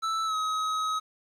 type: tone with pitch glide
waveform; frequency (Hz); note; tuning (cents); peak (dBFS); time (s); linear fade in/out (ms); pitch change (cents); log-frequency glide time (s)
square; 1318.5 to 1271.4; E6 to D#6; 0 to +37; -27; 0.02-1; 20; -63; 0.25-0.35
effects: low-pass 6000 Hz 12 dB/octave + 10-bit